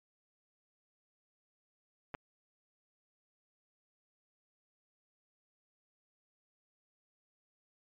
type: clicks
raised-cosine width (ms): 0.5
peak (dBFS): -26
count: 2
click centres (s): 2.142 / 2.149
effects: MP3 96 kbps